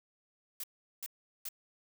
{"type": "noise bursts", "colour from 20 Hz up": "blue", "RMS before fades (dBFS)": -40, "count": 3, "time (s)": [0.6, 1.488], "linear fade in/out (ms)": 2, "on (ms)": 36, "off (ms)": 390, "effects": []}